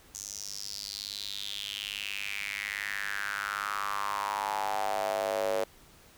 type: tone with high-pass filter sweep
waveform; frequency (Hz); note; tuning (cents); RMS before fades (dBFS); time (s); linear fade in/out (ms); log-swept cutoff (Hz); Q
square; 50.6; G#1; -44; -34; 0.14-5.64; 5; 6500 to 520; 5.5
effects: pink hiss -57 dBFS RMS until 6.17 s